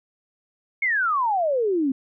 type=exponential sweep; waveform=sine; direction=down; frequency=2217 to 256 Hz; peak=-19 dBFS; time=0.82-1.92 s; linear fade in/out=5 ms; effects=none